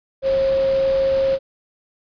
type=tone in noise; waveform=sine; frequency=538 Hz; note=C5; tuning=48 cents sharp; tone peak=-15 dBFS; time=0.22-1.39 s; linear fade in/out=50 ms; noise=pink; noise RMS=-33 dBFS; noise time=0.22-1.39 s; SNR=+15 dB; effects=resampled to 11025 Hz